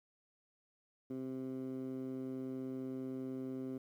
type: tone with band-pass filter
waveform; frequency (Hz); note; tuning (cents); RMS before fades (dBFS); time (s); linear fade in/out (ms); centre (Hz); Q
15% pulse; 130.81; C3; 0; -42; 1.1-3.78; 5; 290; 2.3
effects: 12-bit